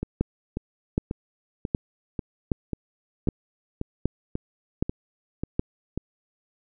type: two click trains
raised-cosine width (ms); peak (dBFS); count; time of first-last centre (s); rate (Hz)
3; -9 / -15; 8 / 12; 0.21-5.595 / 0.03-5.976; 1.3 / 1.85
effects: none